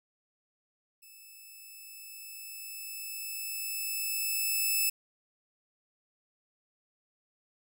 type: tone with level ramp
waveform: 5% pulse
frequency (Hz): 2621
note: E7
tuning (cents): -11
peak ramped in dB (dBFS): -43 to -16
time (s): 1.02-4.9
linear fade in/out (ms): 10
effects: none